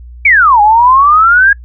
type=exponential two-way sweep; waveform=sine; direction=down then up; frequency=2349 to 815 to 1659 Hz; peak=-3 dBFS; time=0.25-1.53 s; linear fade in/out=5 ms; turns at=0.61 s; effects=noise-tail reverb RT60 0.1 s tail -24 dB re dry + added 60 Hz sine -28 dBFS peak until 1.64 s